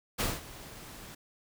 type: noise with ADSR envelope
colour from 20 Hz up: pink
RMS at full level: -29 dBFS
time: 0.18-1.15 s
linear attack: 22 ms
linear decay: 200 ms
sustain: -18 dB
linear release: 7 ms
effects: none